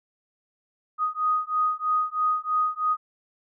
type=beating tone pair; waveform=sine; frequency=1244.5 / 1247.6 Hz; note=D#6 / D#6; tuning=0 / +4 cents; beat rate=3.1 Hz; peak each=-25 dBFS; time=0.98-2.97 s; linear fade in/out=50 ms; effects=none